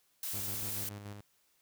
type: noise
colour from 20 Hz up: blue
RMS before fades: -38 dBFS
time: 0.23-0.89 s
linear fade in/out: 2 ms
type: tone with tremolo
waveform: sawtooth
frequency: 102.3 Hz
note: G#2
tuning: 26 cents flat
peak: -38 dBFS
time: 0.33-1.21 s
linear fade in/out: 10 ms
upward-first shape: square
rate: 6.9 Hz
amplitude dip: 40%
effects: white hiss -72 dBFS RMS until 1.61 s